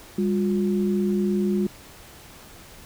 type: tone pair together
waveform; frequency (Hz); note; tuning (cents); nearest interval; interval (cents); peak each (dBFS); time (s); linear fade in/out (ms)
sine; 200.8 / 357.1; G3 / F4; +42 / +39; minor seventh; 997; -21 / -25; 0.18-1.67; 5
effects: pink hiss -46 dBFS RMS until 2.85 s